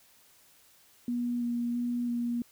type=tone with vibrato; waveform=sine; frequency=240 Hz; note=B3; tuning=49 cents flat; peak=-28 dBFS; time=1.08-2.42 s; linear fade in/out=2 ms; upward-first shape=square; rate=1.5 Hz; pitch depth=11 cents each way; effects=white hiss -61 dBFS RMS until 2.51 s